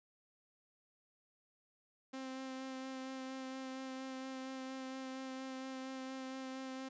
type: tone with vibrato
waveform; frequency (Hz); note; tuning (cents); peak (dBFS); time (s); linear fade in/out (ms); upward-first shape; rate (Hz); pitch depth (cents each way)
sawtooth; 262.9; C4; +8; -39; 2.13-6.89; 10; sine; 4.3; 13
effects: resampled to 16000 Hz